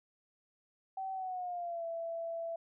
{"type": "tone with pitch glide", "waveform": "sine", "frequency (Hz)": [766, 666.8], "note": ["G5", "E5"], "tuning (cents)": [-40, 20], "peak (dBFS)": -36, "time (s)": [0.97, 2.56], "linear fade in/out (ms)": 5, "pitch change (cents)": -240, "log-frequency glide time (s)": [1.13, 1.85], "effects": []}